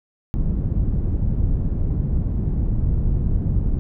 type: low-pass noise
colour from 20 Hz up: pink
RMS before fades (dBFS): -20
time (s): 0.34-3.79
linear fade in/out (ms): 0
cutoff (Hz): 160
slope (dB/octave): 12
effects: none

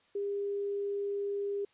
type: tone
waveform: sine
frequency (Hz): 402.8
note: G4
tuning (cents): +47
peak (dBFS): -31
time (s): 0.15-1.65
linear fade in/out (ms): 5
effects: white hiss -67 dBFS RMS until 1.73 s + resampled to 8000 Hz

